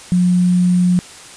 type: tone with sample-and-hold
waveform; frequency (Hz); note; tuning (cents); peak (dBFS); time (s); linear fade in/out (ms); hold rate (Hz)
sine; 179.2; F3; +45; -10; 0.12-0.99; 0; 8820
effects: white hiss -37 dBFS RMS until 1.36 s + resampled to 22050 Hz